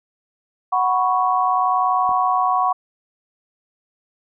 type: chord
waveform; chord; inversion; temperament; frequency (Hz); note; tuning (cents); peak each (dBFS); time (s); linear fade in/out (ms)
sine; F# suspended fourth; none; equal; 740 / 987.8 / 1108.7; F#5 / B5 / C#6; 0 / 0 / 0; -19 / -22 / -19; 0.72-2.73; 10
type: clicks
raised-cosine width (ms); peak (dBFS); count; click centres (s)
2; -24 / -31; 2; 2.092 / 2.114
effects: none